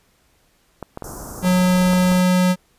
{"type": "clicks", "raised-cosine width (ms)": 1, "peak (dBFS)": -15, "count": 6, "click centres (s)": [0.827, 0.974, 1.023, 1.448, 1.933, 2.118]}
{"type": "band-stop noise", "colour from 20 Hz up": "pink", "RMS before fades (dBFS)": -33, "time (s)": [1.04, 2.21], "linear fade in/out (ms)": 2, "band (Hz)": [1400, 5600], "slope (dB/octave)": 48}
{"type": "tone", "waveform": "square", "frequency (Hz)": 182.2, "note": "F#3", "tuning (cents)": -26, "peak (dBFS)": -14, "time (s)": [1.42, 2.56], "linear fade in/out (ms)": 50}
{"effects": ["pink hiss -60 dBFS RMS until 2.78 s", "resampled to 32000 Hz"]}